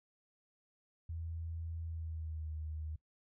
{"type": "tone with pitch glide", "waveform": "sine", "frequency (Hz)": [82.41, 77.78], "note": ["E2", "D#2"], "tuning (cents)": [0, 0], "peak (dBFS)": -39, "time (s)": [1.09, 2.96], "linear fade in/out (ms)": 5, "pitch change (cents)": -100, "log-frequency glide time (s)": [1.84, 2.51], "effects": ["noise-tail reverb RT60 0.1 s tail -21 dB re dry"]}